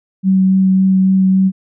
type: tone with vibrato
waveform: sine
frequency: 189.6 Hz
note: F#3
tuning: 43 cents sharp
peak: -8 dBFS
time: 0.23-1.52 s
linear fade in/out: 50 ms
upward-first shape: sine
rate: 3.6 Hz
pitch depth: 9 cents each way
effects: none